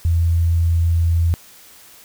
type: tone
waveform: sine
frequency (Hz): 83.9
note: E2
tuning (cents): +31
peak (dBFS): -13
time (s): 0.05-1.34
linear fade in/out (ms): 0
effects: white hiss -45 dBFS RMS until 2.04 s